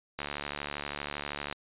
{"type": "click train", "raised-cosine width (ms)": 0.3, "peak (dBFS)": -18, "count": 98, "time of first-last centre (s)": [0.19, 1.526], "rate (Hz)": 72.6, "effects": ["resampled to 8000 Hz"]}